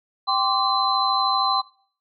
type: tone cluster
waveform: sine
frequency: 784 / 1044 / 1157 / 4054 Hz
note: G5 / C6 / D6 / B7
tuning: 0 / -4 / -26 / +45 cents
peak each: -24 dBFS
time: 0.27-1.62 s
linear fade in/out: 20 ms
effects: noise-tail reverb RT60 0.5 s tail -21 dB re dry